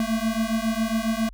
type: beating tone pair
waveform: square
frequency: 220 / 227.3 Hz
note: A3 / A#3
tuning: 0 / -43 cents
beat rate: 7.3 Hz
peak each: -26 / -26 dBFS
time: 0-1.29 s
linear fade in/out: 2 ms
effects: added 45 Hz sine -41 dBFS peak until 1.33 s